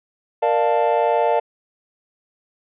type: chord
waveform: triangle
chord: Bb major seventh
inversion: none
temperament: equal with one note detuned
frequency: 466.2 / 596.9 / 698.5 / 880 Hz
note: Bb4 / D5 / F5 / A5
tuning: 0 / +28 / 0 / 0 cents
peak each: -19 dBFS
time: 0.42-1.4 s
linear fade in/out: 10 ms
effects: resampled to 8000 Hz